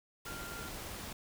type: tone in noise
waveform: sine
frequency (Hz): 1393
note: F6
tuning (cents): -5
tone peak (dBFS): -46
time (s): 0.26-0.69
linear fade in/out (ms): 5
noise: pink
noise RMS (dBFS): -44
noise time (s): 0.25-1.13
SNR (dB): -5
effects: none